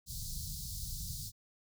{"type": "band-stop noise", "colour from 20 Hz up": "pink", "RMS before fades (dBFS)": -41, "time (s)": [0.06, 1.32], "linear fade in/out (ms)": 50, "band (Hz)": [170, 4100], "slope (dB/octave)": 48, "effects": []}